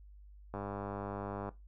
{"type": "click train", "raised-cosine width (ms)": 1, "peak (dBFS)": -26, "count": 96, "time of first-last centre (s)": [0.54, 1.49], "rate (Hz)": 100, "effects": ["noise-tail reverb RT60 0.2 s tail -17 dB re dry", "added 50 Hz sine -52 dBFS peak until 1.67 s"]}